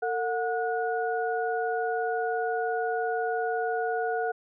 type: tone cluster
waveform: sine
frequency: 452.9 / 727 / 1456 Hz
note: A#4 / F#5 / F#6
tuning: -50 / -31 / -28 cents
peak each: -29 / -29 / -34 dBFS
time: 0.02-4.32 s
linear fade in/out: 10 ms
effects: none